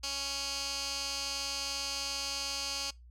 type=tone with band-pass filter; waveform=15% pulse; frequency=277.2 Hz; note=C#4; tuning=in tune; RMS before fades=-36 dBFS; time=0.03-2.91 s; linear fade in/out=10 ms; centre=5100 Hz; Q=2.4; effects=noise-tail reverb RT60 0.2 s tail -23 dB re dry + added 60 Hz sine -51 dBFS peak until 3.1 s